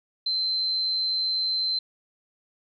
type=tone; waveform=sine; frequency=4094 Hz; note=C8; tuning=38 cents flat; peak=-23 dBFS; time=0.26-1.79 s; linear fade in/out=5 ms; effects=none